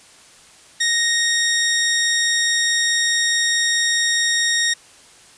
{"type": "tone", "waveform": "15% pulse", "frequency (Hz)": 1864.7, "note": "A#6", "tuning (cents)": 0, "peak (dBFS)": -10, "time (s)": [0.8, 4.74], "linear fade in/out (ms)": 10, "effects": ["white hiss -47 dBFS RMS until 5.37 s", "resampled to 22050 Hz"]}